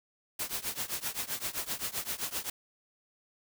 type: noise with tremolo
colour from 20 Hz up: white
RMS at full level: -32 dBFS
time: 0.39-2.5 s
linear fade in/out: 5 ms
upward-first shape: triangle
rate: 7.7 Hz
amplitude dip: 95%
effects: none